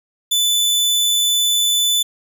sawtooth tone, 3498 Hz, A7, 11 cents flat, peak -11 dBFS, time 0.31-2.03 s, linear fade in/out 10 ms, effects none

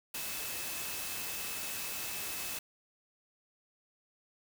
sine tone in noise, 2600 Hz, E7, 24 cents flat, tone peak -47 dBFS, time 0.14-2.59 s, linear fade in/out 5 ms, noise white, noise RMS -39 dBFS, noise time 0.14-2.59 s, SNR -11 dB, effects none

